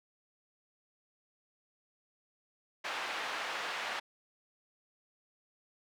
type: band-pass noise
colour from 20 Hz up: pink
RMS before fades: -38 dBFS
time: 2.84-4 s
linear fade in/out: 10 ms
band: 830 to 3100 Hz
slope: 12 dB/octave
effects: none